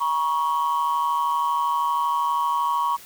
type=tone pair together; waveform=sine; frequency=957 / 1109.7 Hz; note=A#5 / C#6; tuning=+45 / +2 cents; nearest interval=minor third; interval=257 cents; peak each=-21 dBFS; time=0-2.97 s; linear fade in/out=20 ms; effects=tanh soft clip ceiling -16 dBFS + white hiss -45 dBFS RMS until 3.05 s